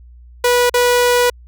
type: tone with dropouts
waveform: sawtooth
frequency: 488.7 Hz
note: B4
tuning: 18 cents flat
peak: -7 dBFS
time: 0.44-1.3 s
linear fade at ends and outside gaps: 5 ms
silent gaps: 0.697-0.74 s
effects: added 60 Hz sine -38 dBFS peak until 1.47 s